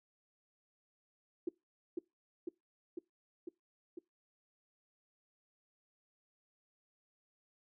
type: tone with echo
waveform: sine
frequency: 347 Hz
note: F4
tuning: 11 cents flat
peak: -32 dBFS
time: 1.47-1.49 s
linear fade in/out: 5 ms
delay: 500 ms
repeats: 5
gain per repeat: -2 dB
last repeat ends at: 3.99 s
effects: noise-tail reverb RT60 0.2 s tail -22 dB re dry